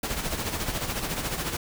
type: noise with tremolo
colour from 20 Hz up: pink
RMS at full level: -28 dBFS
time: 0.03-1.57 s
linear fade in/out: 5 ms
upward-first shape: sine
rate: 14 Hz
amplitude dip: 55%
effects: none